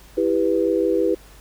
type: chord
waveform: sine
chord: E minor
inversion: none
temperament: equal with one note detuned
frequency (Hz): 329.6 / 395.6 / 493.9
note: E4 / G4 / B4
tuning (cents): 0 / +16 / 0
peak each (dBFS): -21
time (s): 0.17-1.15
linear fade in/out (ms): 10
effects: added 50 Hz sine -46 dBFS peak until 1.4 s + pink hiss -49 dBFS RMS until 1.4 s